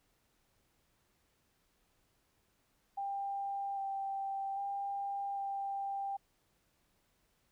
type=tone with pitch steps; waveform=sine; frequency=794 / 784 / 797 / 791 Hz; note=G5 / G5 / G5 / G5; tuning=+22 / 0 / +28 / +15 cents; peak=-35 dBFS; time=2.97-6.17 s; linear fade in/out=10 ms; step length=800 ms; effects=pink hiss -75 dBFS RMS until 7.51 s